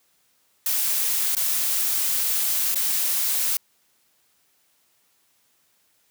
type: noise with dropouts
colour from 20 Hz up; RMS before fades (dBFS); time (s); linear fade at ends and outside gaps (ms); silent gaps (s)
blue; -23; 0.66-3.57; 2; 1.351-1.367 / 2.746-2.756
effects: white hiss -65 dBFS RMS until 6.1 s + high-pass 80 Hz 12 dB/octave